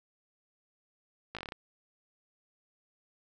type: slowing click train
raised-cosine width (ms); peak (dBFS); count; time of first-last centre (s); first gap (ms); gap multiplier
0.3; -23; 8; 1.35-1.522; 17; 1.12
effects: none